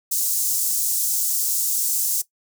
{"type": "high-pass noise", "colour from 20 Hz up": "pink", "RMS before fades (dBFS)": -22, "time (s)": [0.11, 2.22], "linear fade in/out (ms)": 10, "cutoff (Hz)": 6600, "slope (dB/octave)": 24, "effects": ["noise-tail reverb RT60 0.1 s tail -17 dB re dry"]}